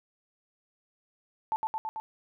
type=tone with echo; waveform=sine; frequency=880 Hz; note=A5; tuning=in tune; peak=-25 dBFS; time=1.52-1.56 s; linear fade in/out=0 ms; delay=110 ms; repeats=4; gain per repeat=-2 dB; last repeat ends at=2 s; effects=none